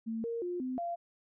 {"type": "tone with pitch steps", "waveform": "sine", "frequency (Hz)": [225.3, 464.1, 354.4, 256.2, 688], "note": ["A3", "A#4", "F4", "C4", "F5"], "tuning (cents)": [41, -8, 25, -36, -26], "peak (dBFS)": -33, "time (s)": [0.06, 0.96], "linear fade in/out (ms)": 20, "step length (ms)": 180, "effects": []}